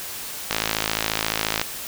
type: click train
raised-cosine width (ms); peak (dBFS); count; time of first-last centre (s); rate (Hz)
0.2; -3; 61; 0.51-1.615; 54.3
effects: white hiss -33 dBFS RMS until 1.87 s